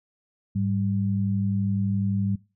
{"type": "tone pair together", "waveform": "sine", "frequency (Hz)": [103.83, 195.63], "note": ["G#2", "G3"], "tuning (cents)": [0, -3], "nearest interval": "major seventh", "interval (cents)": 1097, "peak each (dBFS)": [-25, -25], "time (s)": [0.55, 2.36], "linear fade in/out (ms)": 10, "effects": ["noise-tail reverb RT60 0.3 s tail -22 dB re dry"]}